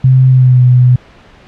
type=tone with pitch glide; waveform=sine; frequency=130.1 to 125.09 Hz; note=C3 to B2; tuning=-9 to +23 cents; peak=-3 dBFS; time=0.04-0.96 s; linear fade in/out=5 ms; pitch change=-68 cents; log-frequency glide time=0.28-0.63 s; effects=pink hiss -40 dBFS RMS until 1.47 s + low-pass 3000 Hz 12 dB/octave